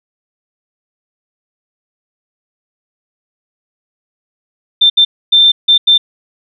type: tone bursts at uneven times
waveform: sine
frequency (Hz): 3574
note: A7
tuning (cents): +26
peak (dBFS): -4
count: 5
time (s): 4.81-4.9 / 4.97-5.05 / 5.32-5.52 / 5.68-5.78 / 5.87-5.98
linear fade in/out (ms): 10
effects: none